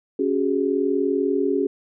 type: chord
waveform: sine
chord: C# suspended fourth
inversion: none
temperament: equal with one note detuned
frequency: 277.2 / 375.2 / 415.3 Hz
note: C#4 / F#4 / G#4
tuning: 0 / +24 / 0 cents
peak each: -23 dBFS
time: 0.19-1.67 s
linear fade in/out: 5 ms
effects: none